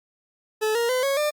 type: tone with pitch steps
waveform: 40% pulse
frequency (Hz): 432.5 / 468.9 / 508.4 / 551.2 / 597.7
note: A4 / A#4 / C5 / C#5 / D5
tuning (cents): -30 / +10 / -50 / -10 / +30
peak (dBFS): -20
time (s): 0.61-1.31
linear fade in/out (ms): 20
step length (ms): 140
effects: Opus 48 kbps